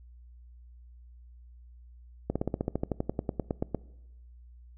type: slowing click train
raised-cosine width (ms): 2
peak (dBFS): -15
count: 18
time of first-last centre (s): 2.3-3.747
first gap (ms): 56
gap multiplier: 1.05
effects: noise-tail reverb RT60 1.0 s tail -22 dB re dry + added 60 Hz sine -49 dBFS peak until 4.77 s